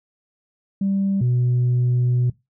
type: tone pair in turn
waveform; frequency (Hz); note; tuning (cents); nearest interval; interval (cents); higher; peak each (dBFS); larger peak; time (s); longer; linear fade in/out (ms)
sine; 196 / 123.47; G3 / B2; 0 / 0; minor sixth; 800; first; -17 / -14; second; 0.81-1.21 / 1.21-2.3; second; 5
effects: noise-tail reverb RT60 0.2 s tail -19 dB re dry + tanh soft clip ceiling -14 dBFS